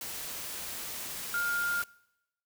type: tone in noise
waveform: sine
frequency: 1409 Hz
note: F6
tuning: 15 cents sharp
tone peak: -28 dBFS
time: 1.34-1.82 s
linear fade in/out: 2 ms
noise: white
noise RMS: -39 dBFS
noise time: 0.01-1.84 s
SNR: +8 dB
effects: noise-tail reverb RT60 0.9 s tail -23 dB re dry